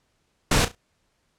pink noise with echo, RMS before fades -19 dBFS, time 0.51-0.65 s, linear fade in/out 5 ms, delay 34 ms, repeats 3, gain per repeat -12 dB, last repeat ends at 0.752 s, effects pink hiss -70 dBFS RMS until 1.38 s + low-pass 9000 Hz 12 dB/octave

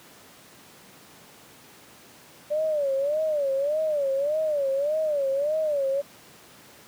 sine tone with vibrato, 583 Hz, D5, 13 cents flat, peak -22 dBFS, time 2.5-6.02 s, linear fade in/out 20 ms, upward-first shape sine, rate 1.7 Hz, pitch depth 140 cents each way, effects pink hiss -50 dBFS RMS until 6.87 s + high-pass 150 Hz 12 dB/octave

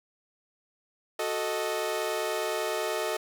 sawtooth chord, D# diminished, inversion first, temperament equal, 370 / 440 / 622.3 Hz, F#4 / A4 / D#5, 0 / 0 / 0 cents, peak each -31 / -28 / -28 dBFS, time 1.19-3.17 s, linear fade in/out 5 ms, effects none

